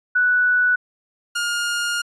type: tone pair in turn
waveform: sine / sawtooth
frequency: 1480 / 1417.8 Hz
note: F#6 / F6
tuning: 0 / +26 cents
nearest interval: minor second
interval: 74 cents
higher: first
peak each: -14 / -17 dBFS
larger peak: first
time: 0.15-0.76 / 1.35-2.02 s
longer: second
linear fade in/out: 10 ms
effects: resampled to 24000 Hz